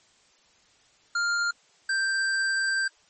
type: tone pair in turn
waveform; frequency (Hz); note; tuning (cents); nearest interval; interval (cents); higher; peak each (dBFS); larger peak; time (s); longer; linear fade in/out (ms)
square; 1400 / 1571.4; F6 / G6; +4 / +4; major second; 200; second; -24; neither; 1.15-1.51 / 1.89-2.88; second; 5
effects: white hiss -61 dBFS RMS until 3.09 s + MP3 32 kbps